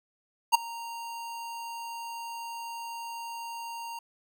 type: tone with ADSR envelope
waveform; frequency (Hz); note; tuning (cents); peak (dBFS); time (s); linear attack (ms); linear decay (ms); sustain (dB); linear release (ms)
square; 928; A#5; -8; -15; 0.52-3.99; 27; 10; -22; 4
effects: none